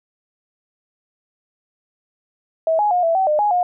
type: tone with pitch steps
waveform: sine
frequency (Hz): 647 / 835 / 716 / 663 / 763 / 605 / 832 / 716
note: E5 / G#5 / F5 / E5 / G5 / D#5 / G#5 / F5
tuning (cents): -32 / +9 / +43 / +10 / -47 / -49 / +3 / +43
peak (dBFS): -14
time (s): 2.67-3.63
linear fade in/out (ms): 2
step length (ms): 120
effects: none